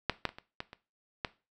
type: clicks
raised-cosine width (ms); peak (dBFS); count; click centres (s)
0.3; -10 / -12 / -27 / -28 / -20 / -29 / -15; 7; 0.097 / 0.253 / 0.291 / 0.385 / 0.604 / 0.731 / 1.248
effects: noise-tail reverb RT60 0.3 s tail -17 dB re dry